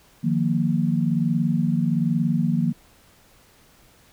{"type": "chord", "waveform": "sine", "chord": "Eb suspended second", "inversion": "none", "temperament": "equal with one note detuned", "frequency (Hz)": [155.56, 176.75, 233.1], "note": ["Eb3", "F3", "Bb3"], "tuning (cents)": [0, 21, 0], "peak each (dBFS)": -23, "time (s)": [0.23, 2.73], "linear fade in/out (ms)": 20, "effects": ["pink hiss -55 dBFS RMS until 4.12 s"]}